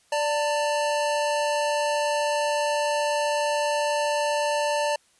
square tone pair together, 587.3 / 898.1 Hz, D5 / A5, 0 / +35 cents, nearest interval perfect fifth, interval 735 cents, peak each -25 / -27 dBFS, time 0.12-4.96 s, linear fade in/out 5 ms, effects white hiss -62 dBFS RMS until 5.19 s + resampled to 24000 Hz

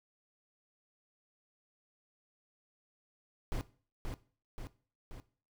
brown noise with echo, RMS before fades -35 dBFS, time 3.52-3.61 s, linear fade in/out 0 ms, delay 530 ms, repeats 3, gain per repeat -4 dB, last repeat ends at 5.2 s, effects noise-tail reverb RT60 0.4 s tail -17 dB re dry

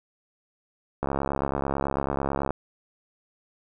click train, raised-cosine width 1 ms, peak -12 dBFS, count 103, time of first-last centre 1.03-2.506 s, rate 69.1 Hz, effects none

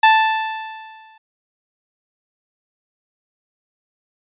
sawtooth tone with exponential decay, 880 Hz, A5, in tune, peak -3 dBFS, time 0.03-1.18 s, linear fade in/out 5 ms, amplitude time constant 250 ms, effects resampled to 8000 Hz

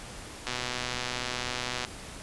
click train, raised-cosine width 0.2 ms, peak -14 dBFS, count 172, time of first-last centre 0.47-1.849 s, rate 124 Hz, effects pink hiss -43 dBFS RMS until 2.22 s + resampled to 24000 Hz

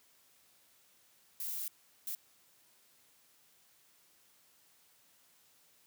violet noise bursts at uneven times, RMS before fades -39 dBFS, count 2, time 1.4-1.68 / 2.07-2.15 s, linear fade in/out 2 ms, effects white hiss -67 dBFS RMS until 5.86 s + high-pass 80 Hz 12 dB/octave

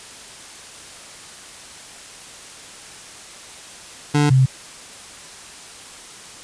25% pulse / sine tone pair in turn, 146.83 / 131.14 Hz, D3 / C3, 0 / +4 cents, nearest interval major second, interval 196 cents, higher first, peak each -10 dBFS, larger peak neither, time 4.14-4.3 / 4.3-4.46 s, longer neither, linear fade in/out 10 ms, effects white hiss -39 dBFS RMS until 6.43 s + resampled to 22050 Hz

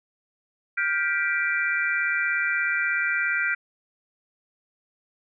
sine chord, G dominant seventh, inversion third, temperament just, 1411.2 / 1568 / 1960 / 2352 Hz, F6 / G6 / B6 / D7, +18 / 0 / -14 / +2 cents, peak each -27 / -27 / -28 / -28 dBFS, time 0.77-3.55 s, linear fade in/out 10 ms, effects none

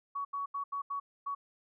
sine tone bursts at uneven times, 1124 Hz, C#6, 24 cents sharp, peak -33 dBFS, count 6, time 0.15-0.25 / 0.33-0.46 / 0.54-0.64 / 0.72-0.82 / 0.9-1 / 1.26-1.35 s, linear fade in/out 10 ms, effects none

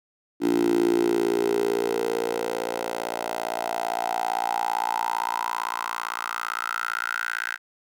10% pulse tone with high-pass filter sweep, 57.7 Hz, A#1, 17 cents flat, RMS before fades -26 dBFS, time 0.4-7.58 s, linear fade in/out 50 ms, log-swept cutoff 310 to 1600 Hz, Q 6.9, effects none

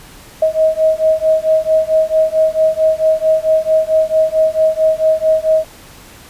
sine beating tone pair, 631 / 635.5 Hz, D#5 / D#5, +24 / +36 cents, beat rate 4.5 Hz, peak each -13 dBFS, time 0.42-5.65 s, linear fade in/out 5 ms, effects pink hiss -39 dBFS RMS until 6.29 s + resampled to 32000 Hz

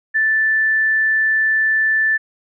sine tone, 1760 Hz, A6, in tune, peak -13 dBFS, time 0.14-2.18 s, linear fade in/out 20 ms, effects none

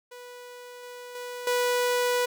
sawtooth tone with level steps, 491.3 Hz, B4, 9 cents flat, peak -38 / -36 / -31 / -19 dBFS, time 0.11-2.26 s, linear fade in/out 10 ms, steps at 0.83 / 1.15 / 1.47 s, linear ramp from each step 2 ms, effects none

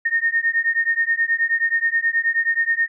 sine beating tone pair, 1834 / 1843.4 Hz, A#6 / A#6, -29 / -20 cents, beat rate 9.4 Hz, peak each -20 dBFS, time 0.05-2.88 s, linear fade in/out 10 ms, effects none

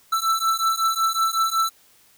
square beating tone pair, 1325 / 1330.4 Hz, E6 / E6, +9 / +16 cents, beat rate 5.4 Hz, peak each -23 / -23 dBFS, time 0.12-1.7 s, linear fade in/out 10 ms, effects white hiss -56 dBFS RMS until 2.17 s

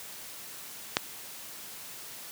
click, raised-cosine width 0.2 ms, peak -5 dBFS, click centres 0.969 s, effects white hiss -44 dBFS RMS until 2.31 s + high-pass 100 Hz 12 dB/octave

